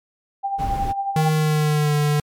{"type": "tone with tremolo", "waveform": "sine", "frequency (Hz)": 791, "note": "G5", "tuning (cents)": 15, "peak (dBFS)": -19, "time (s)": [0.43, 1.3], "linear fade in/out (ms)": 20, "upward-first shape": "sine", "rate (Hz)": 11, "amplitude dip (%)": 55}
{"type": "noise", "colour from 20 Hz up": "brown", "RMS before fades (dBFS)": -26, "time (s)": [0.58, 0.93], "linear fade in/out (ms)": 20}
{"type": "tone with pitch glide", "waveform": "square", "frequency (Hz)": [155.56, 148.11], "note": ["D#3", "D3"], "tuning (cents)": [0, 15], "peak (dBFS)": -17, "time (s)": [1.16, 2.2], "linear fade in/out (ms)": 2, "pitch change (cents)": -85, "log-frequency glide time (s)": [1.33, 1.95]}
{"effects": ["MP3 96 kbps"]}